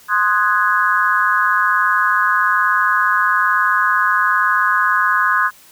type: chord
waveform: sine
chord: Ab dominant seventh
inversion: first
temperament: equal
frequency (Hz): 1046.5 / 1244.5 / 1480 / 1661.2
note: C6 / Eb6 / Gb6 / Ab6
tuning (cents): 0 / 0 / 0 / 0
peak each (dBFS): -18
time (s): 0.08-5.51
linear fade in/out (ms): 50
effects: white hiss -46 dBFS RMS until 5.71 s